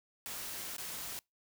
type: noise with dropouts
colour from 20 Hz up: white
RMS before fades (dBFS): -42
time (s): 0.26-1.19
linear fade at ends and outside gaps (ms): 0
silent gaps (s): 0.765-0.782
effects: noise-tail reverb RT60 0.2 s tail -26 dB re dry